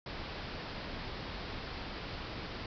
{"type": "low-pass noise", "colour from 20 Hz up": "pink", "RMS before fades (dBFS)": -42, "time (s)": [0.06, 2.66], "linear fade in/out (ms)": 2, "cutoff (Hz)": 5200, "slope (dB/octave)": 96, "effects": []}